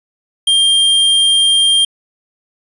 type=tone; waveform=square; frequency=3195 Hz; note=G7; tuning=32 cents sharp; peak=-9 dBFS; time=0.47-1.85 s; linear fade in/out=5 ms; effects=resampled to 24000 Hz + 7-bit